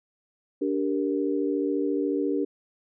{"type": "chord", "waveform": "sine", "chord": "G minor", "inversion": "second", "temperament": "equal with one note detuned", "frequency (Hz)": [290, 392, 466.2], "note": ["D4", "G4", "Bb4"], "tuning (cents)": [-22, 0, 0], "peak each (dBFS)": [-26, -28, -30], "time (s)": [0.61, 2.45], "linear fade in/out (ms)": 10, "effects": []}